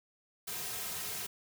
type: noise with comb filter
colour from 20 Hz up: white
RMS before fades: -39 dBFS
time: 0.47-1.27 s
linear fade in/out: 10 ms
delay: 3.5 ms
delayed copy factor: -0.75
effects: none